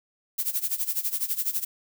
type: noise with tremolo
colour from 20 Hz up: violet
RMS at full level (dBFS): -25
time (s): 0.38-1.65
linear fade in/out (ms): 10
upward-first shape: sine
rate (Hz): 12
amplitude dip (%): 85
effects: none